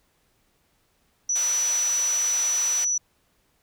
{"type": "tone", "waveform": "sine", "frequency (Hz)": 5920, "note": "F#8", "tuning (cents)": 0, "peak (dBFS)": -21, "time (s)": [1.29, 2.98], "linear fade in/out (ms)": 5}
{"type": "band-pass noise", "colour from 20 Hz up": "white", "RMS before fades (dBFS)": -35, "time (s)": [1.35, 2.85], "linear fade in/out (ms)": 10, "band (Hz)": [580, 7500], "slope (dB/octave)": 12}
{"effects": ["pink hiss -67 dBFS RMS until 3.62 s"]}